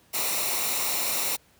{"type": "noise with comb filter", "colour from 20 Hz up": "white", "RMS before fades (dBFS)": -27, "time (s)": [0.13, 1.37], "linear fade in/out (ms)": 20, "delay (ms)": 0.62, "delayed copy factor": -0.6, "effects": ["pink hiss -60 dBFS RMS until 1.59 s", "high-pass 60 Hz 12 dB/octave"]}